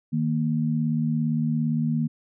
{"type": "tone pair together", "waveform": "sine", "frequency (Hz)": [155.58, 233.1], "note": ["D#3", "A#3"], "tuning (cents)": [0, 0], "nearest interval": "perfect fifth", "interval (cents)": 700, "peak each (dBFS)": -24, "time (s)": [0.12, 2.08], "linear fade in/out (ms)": 20, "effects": []}